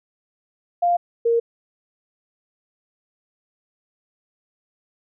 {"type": "tone pair in turn", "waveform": "sine", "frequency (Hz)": [698.5, 465.2], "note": ["F5", "A#4"], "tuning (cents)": [0, -4], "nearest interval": "perfect fifth", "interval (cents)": 704, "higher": "first", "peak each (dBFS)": -15, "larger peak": "neither", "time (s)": [[0.82, 0.97], [1.25, 1.4]], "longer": "neither", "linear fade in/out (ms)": 10, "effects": []}